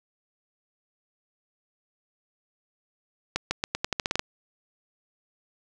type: accelerating click train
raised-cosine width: 0.2 ms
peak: -8 dBFS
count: 11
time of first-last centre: 3.36-4.194 s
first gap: 150 ms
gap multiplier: 0.86
effects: none